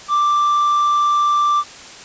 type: tone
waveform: triangle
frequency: 1177 Hz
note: D6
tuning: 3 cents sharp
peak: -11 dBFS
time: 0.08-1.64 s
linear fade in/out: 50 ms
effects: white hiss -37 dBFS RMS until 2.04 s + resampled to 16000 Hz